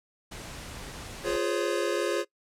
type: noise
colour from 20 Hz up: pink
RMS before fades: -41 dBFS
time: 0.31-1.37 s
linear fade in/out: 10 ms
type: chord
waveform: square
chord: Db major seventh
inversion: first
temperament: equal with one note detuned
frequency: 349.2 / 415.3 / 512.8 / 554.4 Hz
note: F4 / Ab4 / C5 / Db5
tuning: 0 / 0 / -35 / 0 cents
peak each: -31 / -32 / -35 / -32 dBFS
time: 1.23-2.25 s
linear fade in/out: 50 ms
effects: noise-tail reverb RT60 0.1 s tail -21 dB re dry + low-pass 10000 Hz 12 dB/octave